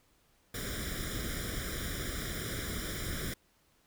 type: noise with comb filter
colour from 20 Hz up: pink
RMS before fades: -37 dBFS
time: 0.54-3.34 s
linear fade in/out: 5 ms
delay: 0.56 ms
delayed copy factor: +0.95
effects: pink hiss -69 dBFS RMS until 3.86 s